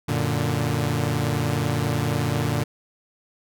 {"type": "chord", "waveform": "sawtooth", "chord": "Gb augmented", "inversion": "none", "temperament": "equal", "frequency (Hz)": [92.5, 116.54, 146.83], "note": ["Gb2", "Bb2", "D3"], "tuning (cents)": [0, 0, 0], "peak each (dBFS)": [-25, -21, -21], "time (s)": [0.08, 2.64], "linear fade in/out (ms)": 10, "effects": []}